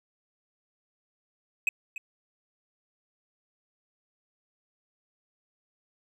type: tone with echo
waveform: triangle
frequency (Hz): 2543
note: D#7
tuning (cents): +37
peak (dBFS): -20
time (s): 1.67-1.69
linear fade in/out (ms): 2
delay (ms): 290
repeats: 1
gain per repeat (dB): -13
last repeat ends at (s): 1.98
effects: none